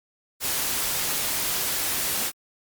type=noise; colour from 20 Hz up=white; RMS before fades=-26 dBFS; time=0.4-2.32 s; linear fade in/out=50 ms; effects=Opus 48 kbps